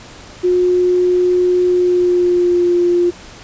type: tone with pitch glide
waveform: sine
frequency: 360 to 350.8 Hz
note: F#4 to F4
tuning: -47 to +8 cents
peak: -10 dBFS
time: 0.43-3.11 s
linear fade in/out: 20 ms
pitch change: -45 cents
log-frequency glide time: 1.66-2.75 s
effects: pink hiss -37 dBFS RMS until 3.43 s + resampled to 16000 Hz